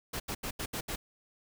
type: noise bursts at uneven times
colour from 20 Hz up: pink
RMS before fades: -36 dBFS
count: 6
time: 0.13-0.2 / 0.28-0.35 / 0.43-0.51 / 0.59-0.66 / 0.73-0.81 / 0.88-0.96 s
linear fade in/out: 10 ms
effects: none